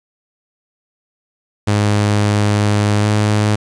sawtooth tone with pitch glide, 103.83 to 105.46 Hz, G#2 to G#2, 0 to +27 cents, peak -8 dBFS, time 1.67-3.56 s, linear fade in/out 10 ms, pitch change +27 cents, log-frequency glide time 3-3.05 s, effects resampled to 22050 Hz + 7-bit

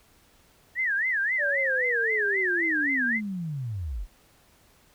sine tone with vibrato, 1811 Hz, A6, 49 cents sharp, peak -23 dBFS, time 0.75-3.21 s, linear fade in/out 50 ms, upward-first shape sine, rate 3.8 Hz, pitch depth 240 cents each way
sine linear sweep, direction down, 592 to 35.91 Hz, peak -29 dBFS, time 1.38-4.07 s, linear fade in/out 50 ms
effects pink hiss -60 dBFS RMS until 4.94 s

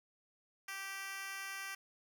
10% pulse tone with high-pass filter, 390 Hz, G4, 9 cents flat, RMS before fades -44 dBFS, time 0.68-1.75 s, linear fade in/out 5 ms, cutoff 1600 Hz, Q 1, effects none

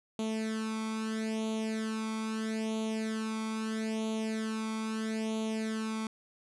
sawtooth tone with flanger, 220.1 Hz, A3, 1 cent sharp, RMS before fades -34 dBFS, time 0.19-6.07 s, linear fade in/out 2 ms, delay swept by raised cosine 0.29 to 0.87 ms, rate 0.77 Hz, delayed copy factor +0.8, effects resampled to 24000 Hz

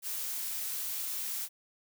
blue noise, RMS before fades -36 dBFS, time 0.02-1.49 s, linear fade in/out 50 ms, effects none

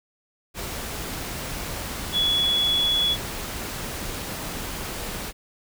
sine tone in noise, 3386 Hz, G#7, 33 cents sharp, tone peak -19 dBFS, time 2.12-3.17 s, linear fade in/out 50 ms, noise pink, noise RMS -32 dBFS, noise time 0.54-5.33 s, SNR +10 dB, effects none

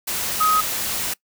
sine tone in noise, 1261 Hz, D#6, 23 cents sharp, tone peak -15 dBFS, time 0.4-0.61 s, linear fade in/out 10 ms, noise white, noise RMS -25 dBFS, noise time 0.07-1.14 s, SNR +7 dB, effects noise-tail reverb RT60 0.1 s tail -22 dB re dry

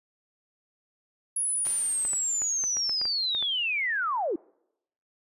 sine linear sweep, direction down, 10548 to 291.5 Hz, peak -25 dBFS, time 1.36-4.36 s, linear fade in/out 5 ms
white noise with exponential decay, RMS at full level -41 dBFS, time 1.65-3.95 s, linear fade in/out 0 ms, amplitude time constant 500 ms
clicks, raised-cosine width 0.5 ms, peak -25 dBFS, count 11, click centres 1.668 / 2.051 / 2.133 / 2.419 / 2.639 / 2.769 / 2.895 / 3.015 / 3.054 / 3.349 / 3.426 s
effects noise-tail reverb RT60 0.8 s tail -26 dB re dry + resampled to 32000 Hz

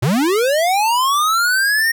square linear sweep, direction up, 107.2 to 1864.7 Hz, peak -14 dBFS, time 0.02-1.92 s, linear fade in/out 10 ms, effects none

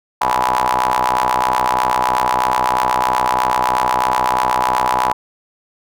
sawtooth ring-modulated tone, 63.1 Hz, B1, 38 cents sharp, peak -7 dBFS, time 0.21-5.13 s, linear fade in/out 5 ms, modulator 919 Hz, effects none

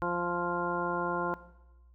harmonic tone, 174.61 Hz, F3, in tune, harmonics 1 / 2 / 3 / 4 / 5 / 6 / 8, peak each -38 / -35 / -37 / -39 / -37 / -34 / -37 dBFS, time 0.02-1.34 s, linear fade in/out 0 ms, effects noise-tail reverb RT60 1.0 s tail -17 dB re dry + added 60 Hz sine -55 dBFS peak until 1.94 s

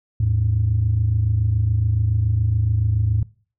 sine tone pair together, 80.91 / 108 Hz, E2 / A2, -32 / -32 cents, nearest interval perfect fourth, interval 500 cents, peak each -21 / -16 dBFS, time 0.2-3.23 s, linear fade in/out 5 ms, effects noise-tail reverb RT60 0.4 s tail -22 dB re dry + tanh soft clip ceiling -10 dBFS

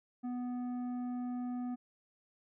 sine tone with tanh clipping, 246.9 Hz, B3, in tune, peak -37 dBFS, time 0.23-1.76 s, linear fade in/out 20 ms, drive 9 dB, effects none

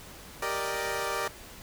15% pulse chord, Eb major seventh, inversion first, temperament equal, 392 / 466.2 / 587.3 / 622.3 Hz, G4 / Bb4 / D5 / Eb5, 0 / 0 / 0 / 0 cents, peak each -29 / -28 / -28 / -32 dBFS, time 0.42-1.28 s, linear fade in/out 5 ms, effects pink hiss -47 dBFS RMS until 1.62 s

